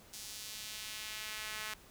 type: tone with high-pass filter sweep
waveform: sawtooth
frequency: 215.2 Hz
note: A3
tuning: 38 cents flat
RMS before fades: -44 dBFS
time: 0.13-1.74 s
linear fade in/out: 5 ms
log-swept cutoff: 5300 to 1600 Hz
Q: 1
effects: pink hiss -59 dBFS RMS until 1.9 s